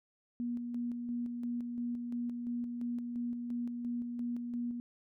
sine tone with tremolo, 240 Hz, B3, 49 cents flat, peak -33 dBFS, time 0.4-4.8 s, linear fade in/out 0 ms, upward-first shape square, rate 2.9 Hz, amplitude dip 35%, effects none

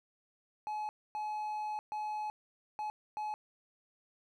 triangle tone bursts at uneven times, 850 Hz, G#5, 40 cents sharp, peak -33 dBFS, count 5, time 0.67-0.89 / 1.15-1.79 / 1.92-2.3 / 2.79-2.9 / 3.17-3.34 s, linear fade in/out 0 ms, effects none

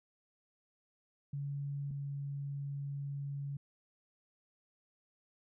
sine tone pair in turn, 141.5 / 140.83 Hz, C#3 / C#3, +36 / +28 cents, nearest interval unison, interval 8 cents, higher first, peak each -36 / -37 dBFS, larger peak first, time 1.33-1.91 / 1.91-3.57 s, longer second, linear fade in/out 5 ms, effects none

